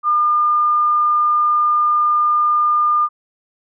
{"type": "tone", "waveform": "sine", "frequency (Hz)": 1207, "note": "D6", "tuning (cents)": 47, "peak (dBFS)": -12, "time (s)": [0.03, 3.09], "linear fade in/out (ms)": 50, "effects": []}